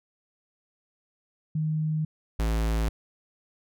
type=tone pair in turn; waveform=sine / square; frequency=155.56 / 55 Hz; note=D#3 / A1; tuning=0 / 0 cents; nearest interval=octave + tritone; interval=1800 cents; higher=first; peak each=-24 dBFS; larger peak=neither; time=1.55-2.05 / 2.39-2.89 s; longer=neither; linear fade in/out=5 ms; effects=none